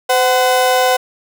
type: tone pair together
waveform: 35% pulse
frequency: 511.9 / 748 Hz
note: C5 / F#5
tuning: -38 / +19 cents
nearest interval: perfect fifth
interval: 657 cents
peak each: -12 dBFS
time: 0.09-0.97 s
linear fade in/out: 10 ms
effects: none